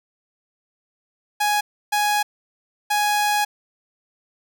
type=tone bursts at uneven times; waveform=sawtooth; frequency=832 Hz; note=G#5; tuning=3 cents sharp; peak=-14 dBFS; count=3; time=1.4-1.61 / 1.92-2.23 / 2.9-3.45 s; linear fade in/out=10 ms; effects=none